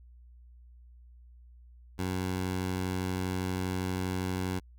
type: tone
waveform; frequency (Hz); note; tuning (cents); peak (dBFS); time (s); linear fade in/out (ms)
15% pulse; 92.5; F#2; 0; -24; 1.98-4.6; 20
effects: added 60 Hz sine -51 dBFS peak until 4.78 s